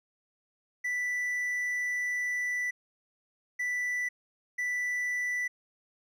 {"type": "tone bursts at uneven times", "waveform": "triangle", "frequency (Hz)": 1975.5, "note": "B6", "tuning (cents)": 0, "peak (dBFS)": -27, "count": 3, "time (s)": [[0.84, 2.71], [3.59, 4.09], [4.58, 5.48]], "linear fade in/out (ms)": 10, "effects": []}